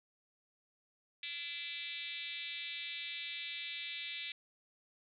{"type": "tone with frequency modulation", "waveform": "sine", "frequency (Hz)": 2960, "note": "F#7", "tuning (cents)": 0, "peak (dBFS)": -40, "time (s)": [1.23, 4.32], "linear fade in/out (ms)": 2, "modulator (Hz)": 312, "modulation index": 2.9, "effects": []}